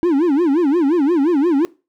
triangle tone with vibrato, 311.1 Hz, D#4, in tune, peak -10 dBFS, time 0.03-1.65 s, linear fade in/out 0 ms, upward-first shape sine, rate 5.7 Hz, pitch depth 250 cents each way, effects noise-tail reverb RT60 0.3 s tail -22 dB re dry

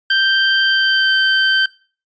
25% pulse tone with pitch glide, 1568 to 1552.7 Hz, G6 to G6, 0 to -17 cents, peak -8 dBFS, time 0.1-1.66 s, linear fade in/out 5 ms, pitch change -17 cents, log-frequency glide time 0.64-1.13 s, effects noise-tail reverb RT60 0.4 s tail -22 dB re dry + resampled to 16000 Hz

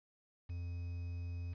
triangle tone with quantisation, 87 Hz, F2, 6 cents flat, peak -37 dBFS, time 0.49-1.54 s, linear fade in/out 10 ms, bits 10, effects resampled to 11025 Hz

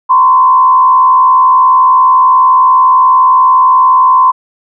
sine tone with frequency modulation, 1030 Hz, C6, 28 cents flat, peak -3 dBFS, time 0.09-4.32 s, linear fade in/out 20 ms, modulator 71.4 Hz, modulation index 0.65, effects none

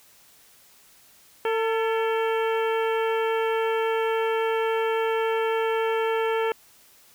harmonic tone with a mistuned harmonic, 449.1 Hz, A4, 35 cents sharp, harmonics 1 / 2 / 3 / 4 / 5 / 6 / 7, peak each -23 / -29 / -33 / -35 / -37 / -39 / -40 dBFS, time 1.45-6.52 s, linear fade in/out 2 ms, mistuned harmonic 4, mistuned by -63 cents, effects white hiss -55 dBFS RMS until 7.14 s

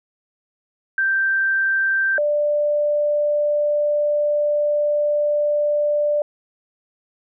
sine tone pair in turn, 1568 / 590.6 Hz, G6 / D5, 0 / +10 cents, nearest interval octave + perfect fourth, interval 1690 cents, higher first, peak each -16 dBFS, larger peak neither, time 0.98-2.18 / 2.18-6.22 s, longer second, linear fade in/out 2 ms, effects none

